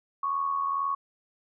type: tone with amplitude modulation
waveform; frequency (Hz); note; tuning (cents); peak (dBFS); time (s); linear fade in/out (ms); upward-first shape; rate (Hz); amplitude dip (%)
sine; 1108.7; C#6; 0; -23; 0.23-0.95; 5; sine; 82; 55
effects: none